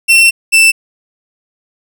40% pulse tone pair in turn, 2705 / 2663 Hz, E7 / E7, +44 / +17 cents, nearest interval unison, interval 27 cents, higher first, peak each -3 dBFS, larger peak neither, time 0.08-0.31 / 0.52-0.72 s, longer first, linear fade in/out 20 ms, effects none

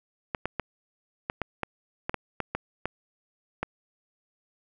clicks, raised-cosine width 0.5 ms, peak -13 dBFS, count 12, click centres 0.348 / 0.456 / 0.597 / 1.299 / 1.417 / 1.633 / 2.095 / 2.143 / 2.403 / 2.55 / 2.856 / 3.63 s, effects none

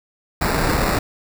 pink noise with sample-and-hold, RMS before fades -19 dBFS, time 0.41-0.99 s, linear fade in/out 5 ms, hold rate 3150 Hz, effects none

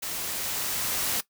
white noise with level ramp, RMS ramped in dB -33 to -27 dBFS, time 0.02-1.21 s, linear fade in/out 10 ms, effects noise-tail reverb RT60 0.1 s tail -17 dB re dry

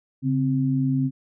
sine tone pair together, 138.95 / 262.3 Hz, C#3 / C4, +4 / +4 cents, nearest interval major seventh, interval 1100 cents, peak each -22 dBFS, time 0.22-1.11 s, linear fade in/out 50 ms, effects none

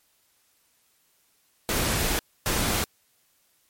pink noise bursts at uneven times, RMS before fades -25 dBFS, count 2, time 1.69-2.19 / 2.46-2.84 s, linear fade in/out 0 ms, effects white hiss -66 dBFS RMS until 3.69 s + MP3 64 kbps

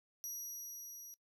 30% pulse tone with level ramp, 5790 Hz, F#8, 38 cents flat, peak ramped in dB -36 to -45 dBFS, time 0.24-1.14 s, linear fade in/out 0 ms, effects noise-tail reverb RT60 0.1 s tail -22 dB re dry

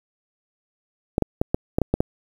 clicks, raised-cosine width 2 ms, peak -5 dBFS, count 8, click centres 1.181 / 1.223 / 1.415 / 1.545 / 1.785 / 1.817 / 1.94 / 2.005 s, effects 7-bit

